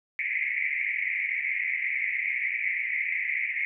pink band-pass noise, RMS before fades -29 dBFS, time 0.19-3.65 s, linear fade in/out 0 ms, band 2000 to 2300 Hz, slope 96 dB/octave, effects none

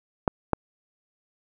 clicks, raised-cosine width 1 ms, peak -6 dBFS, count 2, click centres 0.278 / 0.533 s, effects none

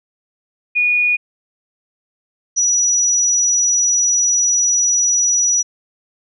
sine tone pair in turn, 2454 / 5860 Hz, D#7 / F#8, -25 / -18 cents, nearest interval octave + minor third, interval 1507 cents, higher second, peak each -12 dBFS, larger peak neither, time 0.75-1.17 / 2.56-5.63 s, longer second, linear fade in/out 20 ms, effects none

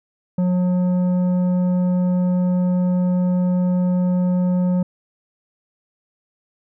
sine tone with tanh clipping, 180.5 Hz, F#3, 43 cents flat, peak -17 dBFS, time 0.38-4.83 s, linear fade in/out 5 ms, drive 9 dB, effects none

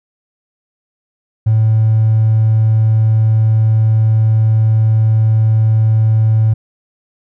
triangle tone with hard clipping, 110 Hz, A2, in tune, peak -8 dBFS, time 1.46-6.54 s, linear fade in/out 10 ms, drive 3 dB, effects none

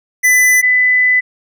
square / sine tone pair in turn, 2001 / 2001 Hz, B6 / B6, +22 / +22 cents, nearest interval unison, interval 0 cents, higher neither, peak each -8 dBFS, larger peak neither, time 0.23-0.62 / 0.62-1.21 s, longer second, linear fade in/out 20 ms, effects none

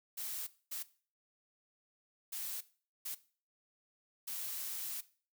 blue noise bursts at uneven times, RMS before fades -41 dBFS, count 5, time 0.17-0.47 / 0.71-0.83 / 2.32-2.61 / 3.05-3.15 / 4.27-5.01 s, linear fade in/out 10 ms, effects noise-tail reverb RT60 0.4 s tail -17 dB re dry

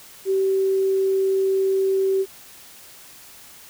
sine tone, 385 Hz, G4, 31 cents flat, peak -17 dBFS, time 0.25-2.26 s, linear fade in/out 50 ms, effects white hiss -45 dBFS RMS until 3.69 s

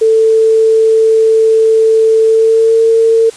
sine tone with pitch glide, 444.1 to 452.1 Hz, A4 to A4, +16 to +47 cents, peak -5 dBFS, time 0.01-3.3 s, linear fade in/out 10 ms, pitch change +31 cents, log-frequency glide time 2.24-2.81 s, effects white hiss -34 dBFS RMS until 3.36 s + resampled to 22050 Hz

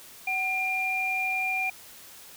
sine tone pair together, 754.7 / 2396 Hz, F#5 / D7, +34 / +34 cents, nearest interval octave + minor sixth, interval 2000 cents, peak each -32 / -26 dBFS, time 0.27-1.7 s, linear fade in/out 5 ms, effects white hiss -48 dBFS RMS until 2.36 s

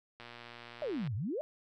click train, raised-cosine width 0.3 ms, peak -32 dBFS, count 105, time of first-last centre 0.2-1.074 s, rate 119 Hz
sine exponential two-way sweep, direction down then up, 646 to 93.1 to 646 Hz, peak -33 dBFS, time 0.82-1.41 s, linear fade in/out 0 ms, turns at 1.15 s
effects none

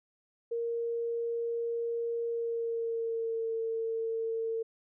sine tone with pitch glide, 466.2 to 452.1 Hz, A#4 to A4, 0 to +47 cents, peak -30 dBFS, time 0.51-4.63 s, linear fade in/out 10 ms, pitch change -53 cents, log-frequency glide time 2.27-3.51 s, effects none

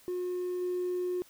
triangle tone with level steps, 360 Hz, F#4, 47 cents flat, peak -28 / -26 dBFS, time 0.08-1.22 s, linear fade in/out 0 ms, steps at 0.61 s, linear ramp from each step 10 ms, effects tanh soft clip ceiling -26 dBFS + white hiss -59 dBFS RMS until 1.29 s

